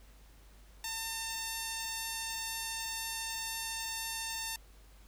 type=tone; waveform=5% pulse; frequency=902 Hz; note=A5; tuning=43 cents sharp; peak=-24 dBFS; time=0.84-4.56 s; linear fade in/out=2 ms; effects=added 50 Hz sine -55 dBFS peak until 5.07 s + pink hiss -63 dBFS RMS until 5.07 s